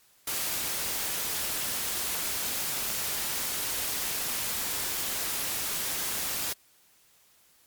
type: noise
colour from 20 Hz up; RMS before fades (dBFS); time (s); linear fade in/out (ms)
white; -31; 0.27-6.53; 5
effects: white hiss -62 dBFS RMS until 7.66 s + MP3 96 kbps